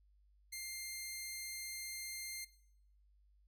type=tone; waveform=10% pulse; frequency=2105 Hz; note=C7; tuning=10 cents sharp; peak=-34 dBFS; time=0.52-2.45 s; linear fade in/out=10 ms; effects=noise-tail reverb RT60 0.7 s tail -18 dB re dry + added 50 Hz sine -66 dBFS peak until 3.47 s